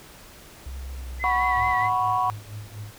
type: tone with pitch glide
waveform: sine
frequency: 65.41 to 63.25 Hz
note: C2 to B1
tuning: 0 to +42 cents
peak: -32 dBFS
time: 0.66-1.74 s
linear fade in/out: 5 ms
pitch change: -58 cents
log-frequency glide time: 0.96-1.03 s
type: tone with vibrato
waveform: sine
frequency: 1992 Hz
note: B6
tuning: 14 cents sharp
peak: -25 dBFS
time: 1.19-1.9 s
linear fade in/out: 50 ms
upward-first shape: sine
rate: 4.7 Hz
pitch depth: 56 cents each way
type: chord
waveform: sine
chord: F# suspended fourth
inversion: none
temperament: equal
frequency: 740 / 987.8 / 1108.7 Hz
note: F#5 / B5 / C#6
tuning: 0 / 0 / 0 cents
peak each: -24 dBFS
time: 1.24-2.3 s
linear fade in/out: 0 ms
type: tone with tremolo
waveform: sine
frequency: 105.2 Hz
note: G#2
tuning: 23 cents sharp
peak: -31 dBFS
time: 1.56-2.93 s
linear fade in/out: 20 ms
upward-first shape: triangle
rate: 4.2 Hz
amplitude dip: 95%
effects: tanh soft clip ceiling -12 dBFS + pink hiss -47 dBFS RMS until 2.98 s